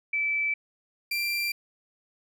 sine / 30% pulse tone pair in turn, 2315 / 2366 Hz, D7 / D7, -25 / +12 cents, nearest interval unison, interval 37 cents, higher second, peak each -24 dBFS, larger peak neither, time 0.13-0.54 / 1.11-1.52 s, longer neither, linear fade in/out 5 ms, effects none

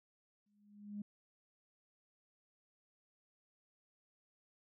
sine tone with exponential growth, 206 Hz, G#3, 14 cents flat, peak -38 dBFS, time 0.46-1.02 s, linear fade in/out 5 ms, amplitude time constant 120 ms, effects tanh soft clip ceiling -34 dBFS

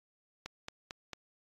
click train, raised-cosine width 0.2 ms, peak -23 dBFS, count 4, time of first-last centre 0.46-1.133 s, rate 4.46 Hz, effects AAC 32 kbps

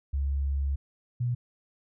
sine tone pair in turn, 69.4 / 121.88 Hz, C#2 / B2, +3 / -22 cents, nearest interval minor seventh, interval 975 cents, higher second, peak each -25 dBFS, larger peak neither, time 0.13-0.76 / 1.2-1.35 s, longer first, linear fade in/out 10 ms, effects none

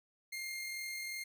sawtooth tone with amplitude modulation, 2118 Hz, C7, 21 cents sharp, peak -35 dBFS, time 0.32-1.24 s, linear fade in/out 10 ms, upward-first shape sine, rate 42.8 Hz, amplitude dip 25%, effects none

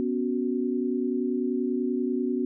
sine chord, B suspended second, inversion none, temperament equal, 246.9 / 277.2 / 370 Hz, B3 / C#4 / F#4, 0 / 0 / 0 cents, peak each -27 / -30 / -29 dBFS, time 0-2.45 s, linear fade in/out 0 ms, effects none

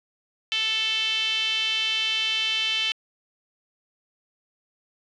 5% pulse tone with band-pass filter, 440 Hz, A4, in tune, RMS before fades -25 dBFS, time 0.52-2.92 s, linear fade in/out 0 ms, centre 3000 Hz, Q 4.9, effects resampled to 22050 Hz + 8-bit

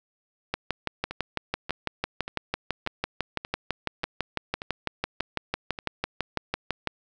two click trains, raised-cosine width 0.3 ms, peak -10 / -18 dBFS, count 39 / 10, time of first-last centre 0.54-6.873 / 1.11-6.373 s, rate 6 / 1.71 Hz, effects none

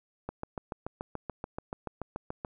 click train, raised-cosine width 1 ms, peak -21 dBFS, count 16, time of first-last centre 0.29-2.448 s, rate 6.95 Hz, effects none

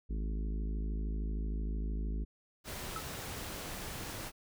harmonic tone, 53.1 Hz, G#1, 39 cents sharp, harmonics 1 / 3 / 4 / 5 / 6 / 7 / 8, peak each -33 / -46 / -46 / -49 / -52 / -55 / -56 dBFS, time 0.09-2.25 s, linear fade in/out 20 ms
pink noise, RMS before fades -42 dBFS, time 2.64-4.32 s, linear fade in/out 50 ms
sine tone with exponential decay, 1300 Hz, E6, 24 cents flat, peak -34 dBFS, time 2.96-3.06 s, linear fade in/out 2 ms, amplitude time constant 21 ms
effects none

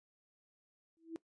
sine tone with exponential growth, 327.7 Hz, E4, 10 cents flat, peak -36 dBFS, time 0.97-1.16 s, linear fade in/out 0 ms, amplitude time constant 41 ms, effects noise-tail reverb RT60 0.1 s tail -17 dB re dry + resampled to 22050 Hz

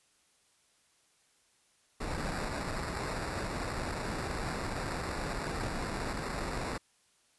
pink noise with sample-and-hold, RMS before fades -36 dBFS, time 2-6.78 s, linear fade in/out 10 ms, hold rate 3150 Hz, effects white hiss -69 dBFS RMS until 7.38 s + resampled to 24000 Hz

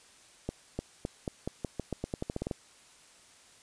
accelerating click train, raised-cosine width 2 ms, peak -19 dBFS, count 16, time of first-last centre 0.49-2.512 s, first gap 300 ms, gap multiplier 0.87, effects white hiss -58 dBFS RMS until 3.62 s + resampled to 22050 Hz

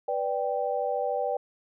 sine chord, G major, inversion first, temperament equal, 493.9 / 587.3 / 784 Hz, B4 / D5 / G5, 0 / 0 / 0 cents, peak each -30 dBFS, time 0.08-1.37 s, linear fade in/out 5 ms, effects none

